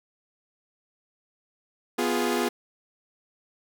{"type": "chord", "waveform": "sawtooth", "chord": "F diminished", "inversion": "second", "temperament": "equal", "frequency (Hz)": [246.9, 349.2, 415.3], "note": ["Cb4", "F4", "Ab4"], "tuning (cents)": [0, 0, 0], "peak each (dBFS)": -24, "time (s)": [1.98, 2.49], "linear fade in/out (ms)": 10, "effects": []}